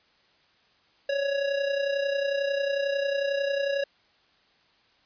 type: tone with amplitude modulation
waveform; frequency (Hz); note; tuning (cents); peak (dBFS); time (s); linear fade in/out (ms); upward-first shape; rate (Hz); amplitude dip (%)
square; 558; C#5; +11; -23; 1.09-3.84; 5; sine; 31.1; 55
effects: white hiss -63 dBFS RMS until 5.05 s + resampled to 11025 Hz